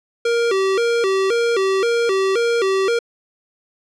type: tone with vibrato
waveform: square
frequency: 424.9 Hz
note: G#4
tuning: 40 cents sharp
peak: -16 dBFS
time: 0.25-2.99 s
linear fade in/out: 5 ms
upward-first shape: square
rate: 1.9 Hz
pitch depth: 170 cents each way
effects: low-pass 6000 Hz 12 dB/octave